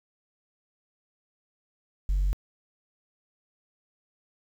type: tone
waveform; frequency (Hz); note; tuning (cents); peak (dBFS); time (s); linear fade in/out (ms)
sine; 47.09; F#1; +31; -20; 2.09-2.33; 0
effects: tanh soft clip ceiling -20 dBFS + 9-bit